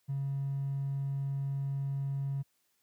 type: tone with hard clipping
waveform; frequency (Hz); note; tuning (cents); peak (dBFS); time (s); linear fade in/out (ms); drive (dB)
triangle; 138.1; C#3; -6; -31; 0.08-2.43; 20; 3
effects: white hiss -75 dBFS RMS until 2.82 s + high-pass 60 Hz 12 dB/octave